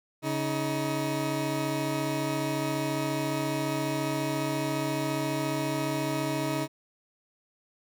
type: tone pair together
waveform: 20% pulse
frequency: 140.85 / 316.2 Hz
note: C#3 / D#4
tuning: +28 / +28 cents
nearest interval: octave + major second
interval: 1400 cents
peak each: -26 / -25 dBFS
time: 0.22-6.68 s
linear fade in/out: 50 ms
effects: none